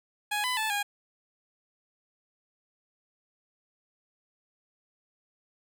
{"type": "tone with pitch steps", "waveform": "15% pulse", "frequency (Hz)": [833, 1003, 874, 817], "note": ["G#5", "B5", "A5", "G#5"], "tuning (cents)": [5, 26, -12, -29], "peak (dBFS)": -21, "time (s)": [0.31, 0.83], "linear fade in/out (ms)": 10, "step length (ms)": 130, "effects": []}